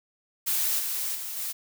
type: noise with level steps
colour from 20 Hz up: blue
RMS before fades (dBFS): -26 / -30 / -35 / -32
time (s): 0.46-1.53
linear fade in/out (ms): 20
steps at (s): 0.78 / 1.14 / 1.36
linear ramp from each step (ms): 20
effects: none